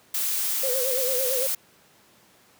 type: noise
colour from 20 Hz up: blue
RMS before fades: -26 dBFS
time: 0.14-1.55 s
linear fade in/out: 5 ms
type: tone with vibrato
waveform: sine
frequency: 515 Hz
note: C5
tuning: 28 cents flat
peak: -26 dBFS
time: 0.63-1.47 s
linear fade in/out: 5 ms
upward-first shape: sine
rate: 8.9 Hz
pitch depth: 84 cents each way
effects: pink hiss -57 dBFS RMS until 2.59 s + high-pass 150 Hz 12 dB/octave